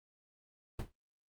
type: noise with exponential decay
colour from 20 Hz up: brown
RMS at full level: -31 dBFS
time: 0.79-0.92 s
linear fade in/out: 5 ms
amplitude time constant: 27 ms
effects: Opus 32 kbps